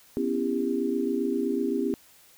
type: chord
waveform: sine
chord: C# half-diminished seventh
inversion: third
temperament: just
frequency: 249.5 / 277.2 / 332.6 / 399.1 Hz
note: B3 / C#4 / E4 / G4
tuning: +18 / 0 / +16 / +31 cents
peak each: -29 / -30 / -31 / -29 dBFS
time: 0.17-1.94 s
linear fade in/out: 0 ms
effects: white hiss -56 dBFS RMS until 2.37 s